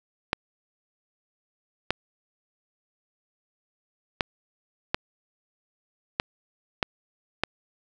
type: clicks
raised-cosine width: 0.3 ms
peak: -6 dBFS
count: 7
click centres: 0.331 / 1.906 / 4.208 / 4.945 / 6.199 / 6.828 / 7.436 s
effects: none